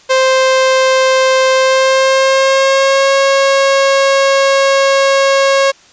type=tone with pitch glide; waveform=sawtooth; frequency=523.3 to 546.5 Hz; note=C5 to C#5; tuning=0 to -25 cents; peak=-4 dBFS; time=0.09-5.72 s; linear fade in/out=20 ms; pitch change=+75 cents; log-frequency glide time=1.54-3.13 s; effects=white hiss -44 dBFS RMS until 5.92 s + resampled to 16000 Hz